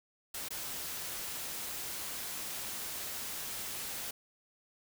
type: noise with dropouts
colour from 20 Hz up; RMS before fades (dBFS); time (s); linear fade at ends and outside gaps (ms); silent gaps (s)
white; -40; 0.34-4.11; 5; 0.486-0.505
effects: none